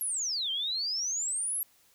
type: exponential two-way sweep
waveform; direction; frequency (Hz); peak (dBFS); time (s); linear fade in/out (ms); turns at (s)
sine; down then up; 11640 to 3100 to 11640; -29; 0.01-1.63; 0; 0.51
effects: white hiss -64 dBFS RMS until 1.94 s